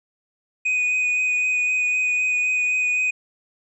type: tone with vibrato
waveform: triangle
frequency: 2489 Hz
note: D#7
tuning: in tune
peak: -17 dBFS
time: 0.65-3.11 s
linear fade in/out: 10 ms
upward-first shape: sine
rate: 3.9 Hz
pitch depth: 14 cents each way
effects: resampled to 24000 Hz